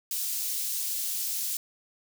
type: high-pass noise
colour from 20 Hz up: white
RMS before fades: -31 dBFS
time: 0.11-1.57 s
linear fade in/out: 2 ms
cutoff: 4700 Hz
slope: 12 dB/octave
effects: none